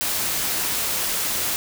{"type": "noise", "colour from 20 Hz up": "white", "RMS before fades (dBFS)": -24, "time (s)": [0.01, 1.56], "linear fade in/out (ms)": 0, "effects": []}